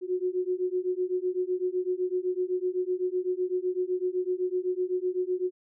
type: beating tone pair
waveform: sine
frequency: 361.2 / 369.1 Hz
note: F#4 / F#4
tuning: -42 / -4 cents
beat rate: 7.9 Hz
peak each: -29 dBFS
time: 0.01-5.51 s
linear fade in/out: 50 ms
effects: none